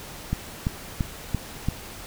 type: click train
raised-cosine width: 5 ms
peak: -11 dBFS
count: 5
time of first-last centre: 0.33-1.686 s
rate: 2.95 Hz
effects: pink hiss -40 dBFS RMS until 2.06 s